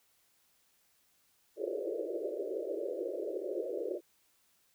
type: band-pass noise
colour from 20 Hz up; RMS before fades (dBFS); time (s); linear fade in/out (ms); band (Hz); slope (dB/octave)
pink; -37; 1.56-4.01; 50; 330 to 600; 96
effects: white hiss -71 dBFS RMS until 4.74 s